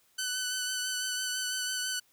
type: tone with vibrato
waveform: 10% pulse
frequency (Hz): 1503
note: F#6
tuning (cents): +27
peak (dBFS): -22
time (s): 0.18-2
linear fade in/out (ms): 10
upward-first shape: sine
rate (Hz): 6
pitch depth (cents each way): 21
effects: white hiss -67 dBFS RMS until 2.12 s